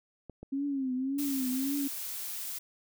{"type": "clicks", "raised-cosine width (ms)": 2, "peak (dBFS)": -30, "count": 2, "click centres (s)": [0.297, 0.43]}
{"type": "tone with vibrato", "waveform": "sine", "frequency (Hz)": 269, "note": "C4", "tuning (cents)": 48, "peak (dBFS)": -29, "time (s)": [0.52, 1.88], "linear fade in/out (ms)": 10, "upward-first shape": "triangle", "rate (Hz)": 1.8, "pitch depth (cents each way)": 120}
{"type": "noise", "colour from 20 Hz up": "blue", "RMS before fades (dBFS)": -38, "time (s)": [1.18, 2.59], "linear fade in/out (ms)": 10}
{"effects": []}